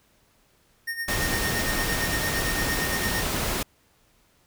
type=tone with tremolo; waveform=square; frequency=1842 Hz; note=A#6; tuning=21 cents flat; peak=-27 dBFS; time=0.87-3.23 s; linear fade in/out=10 ms; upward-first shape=sine; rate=8.8 Hz; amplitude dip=70%
type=noise; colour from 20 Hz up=pink; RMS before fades=-27 dBFS; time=1.08-3.63 s; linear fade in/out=5 ms
effects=pink hiss -63 dBFS RMS until 4.46 s